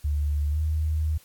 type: tone with pitch glide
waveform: sine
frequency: 73.42 to 77.74 Hz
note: D2 to D#2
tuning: 0 to -1 cents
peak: -22 dBFS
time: 0.04-1.18 s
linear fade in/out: 10 ms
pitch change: +99 cents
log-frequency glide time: 0.5-0.59 s
effects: white hiss -56 dBFS RMS until 1.24 s + AAC 64 kbps